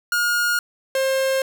45% pulse tone pair in turn, 1425 / 532.2 Hz, F6 / C5, +34 / +29 cents, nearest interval octave + perfect fourth, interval 1705 cents, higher first, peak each -18 dBFS, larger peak neither, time 0.12-0.59 / 0.95-1.42 s, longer neither, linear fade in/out 2 ms, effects none

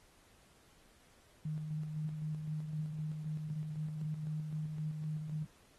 sine tone with tremolo, 154.1 Hz, D#3, 16 cents flat, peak -35 dBFS, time 1.45-5.45 s, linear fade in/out 5 ms, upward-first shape square, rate 3.9 Hz, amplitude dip 35%, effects pink hiss -66 dBFS RMS until 5.78 s + AAC 32 kbps

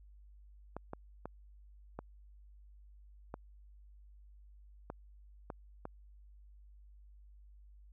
clicks, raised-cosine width 1 ms, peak -27 dBFS, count 8, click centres 0.766 / 0.934 / 1.256 / 1.99 / 3.341 / 4.901 / 5.502 / 5.854 s, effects added 50 Hz sine -55 dBFS peak until 7.92 s

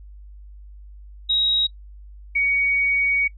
sine tone pair in turn, 3809 / 2245 Hz, A#7 / C#7, +37 / +21 cents, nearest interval major sixth, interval 916 cents, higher first, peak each -17 / -17 dBFS, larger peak neither, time 1.29-1.67 / 2.35-3.28 s, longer second, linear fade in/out 10 ms, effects noise-tail reverb RT60 0.1 s tail -22 dB re dry + added 50 Hz sine -39 dBFS peak until 3.37 s

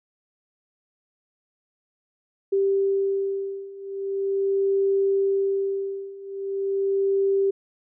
sine beating tone pair, 392 / 392.41 Hz, G4 / G4, 0 / +2 cents, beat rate 0.41 Hz, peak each -25 / -23 dBFS, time 2.52-7.51 s, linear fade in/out 10 ms, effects none

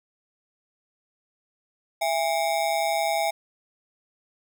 square ring-modulated tone, 740 Hz, F#5, in tune, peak -20 dBFS, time 2.01-3.31 s, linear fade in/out 10 ms, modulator 75.6 Hz, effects none

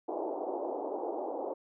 pink band-pass noise, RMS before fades -36 dBFS, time 0.08-1.54 s, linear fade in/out 10 ms, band 310 to 880 Hz, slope 48 dB/octave, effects none

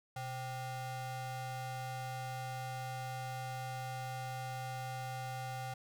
square ring-modulated tone, 326.9 Hz, E4, 14 cents flat, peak -37 dBFS, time 0.16-5.74 s, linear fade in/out 5 ms, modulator 452 Hz, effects none

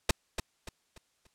pink noise with echo, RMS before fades -22 dBFS, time 0.09-0.11 s, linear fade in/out 5 ms, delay 290 ms, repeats 4, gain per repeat -9 dB, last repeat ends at 1.27 s, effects white hiss -73 dBFS RMS until 1.34 s + low-pass 9000 Hz 12 dB/octave

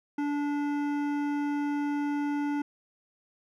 sine tone with hard clipping, 290 Hz, D4, 22 cents flat, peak -29 dBFS, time 0.18-2.62 s, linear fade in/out 5 ms, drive 13 dB, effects none

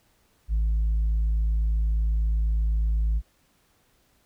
sine tone with tanh clipping, 54.1 Hz, A1, 29 cents flat, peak -21 dBFS, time 0.48-3.22 s, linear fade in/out 50 ms, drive 1 dB, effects pink hiss -65 dBFS RMS until 4.25 s

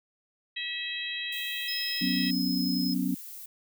harmonic tone, 647 Hz, E5, 32 cents flat, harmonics 3 / 4 / 5 / 6, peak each -37 / -37 / -37 / -37 dBFS, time 0.56-2.31 s, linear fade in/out 10 ms
violet noise, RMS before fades -43 dBFS, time 1.32-3.46 s, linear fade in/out 5 ms
sine tone, 5130 Hz, E8, 48 cents flat, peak -32 dBFS, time 1.68-2.94 s, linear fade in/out 5 ms
sine chord, F# suspended fourth, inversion none, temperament equal, 185 / 246.9 / 277.2 Hz, F#3 / B3 / C#4, 0 / 0 / 0 cents, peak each -30 dBFS, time 2.01-3.15 s, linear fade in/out 10 ms
effects none

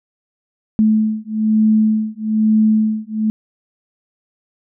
sine beating tone pair, 216.4 / 217.5 Hz, A3 / A3, -29 / -20 cents, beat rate 1.1 Hz, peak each -15 dBFS, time 0.79-3.3 s, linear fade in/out 0 ms, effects none

